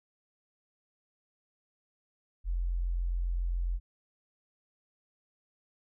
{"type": "tone", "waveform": "sine", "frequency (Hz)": 43.65, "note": "F1", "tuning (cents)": 0, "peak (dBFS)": -28, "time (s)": [2.44, 3.8], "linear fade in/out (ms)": 50, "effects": []}